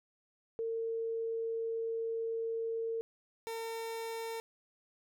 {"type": "tone pair in turn", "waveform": ["sine", "30% pulse"], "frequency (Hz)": [454.5, 454.5], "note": ["A#4", "A#4"], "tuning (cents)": [-44, -44], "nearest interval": "unison", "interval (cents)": 0, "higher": "neither", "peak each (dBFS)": [-33, -35], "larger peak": "first", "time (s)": [[0.59, 3.01], [3.47, 4.4]], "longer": "first", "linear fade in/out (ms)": 0, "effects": []}